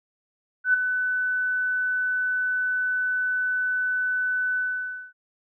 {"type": "tone with ADSR envelope", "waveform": "sine", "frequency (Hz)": 1500, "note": "F#6", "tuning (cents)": 23, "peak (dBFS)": -14, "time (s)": [0.64, 5.13], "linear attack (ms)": 98, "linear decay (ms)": 10, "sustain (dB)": -8, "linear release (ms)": 560, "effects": []}